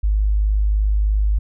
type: tone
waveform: sine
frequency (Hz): 51.6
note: G#1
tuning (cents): -10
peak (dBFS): -14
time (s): 0.03-1.39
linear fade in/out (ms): 10
effects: none